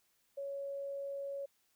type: tone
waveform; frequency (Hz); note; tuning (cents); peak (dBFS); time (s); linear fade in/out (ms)
sine; 557; C#5; +8; -38; 0.37-1.46; 10
effects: white hiss -75 dBFS RMS until 1.75 s